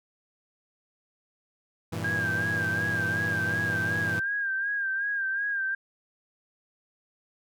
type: chord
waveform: sawtooth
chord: E diminished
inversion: first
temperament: equal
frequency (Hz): 98 / 116.54 / 164.81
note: G2 / Bb2 / E3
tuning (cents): 0 / 0 / 0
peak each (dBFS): -31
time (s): 1.92-4.2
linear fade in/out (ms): 10
type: tone with vibrato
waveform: sine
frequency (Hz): 1604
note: G6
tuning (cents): +39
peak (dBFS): -26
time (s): 2.04-5.75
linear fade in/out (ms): 5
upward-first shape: sine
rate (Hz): 2.7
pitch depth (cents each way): 57
effects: none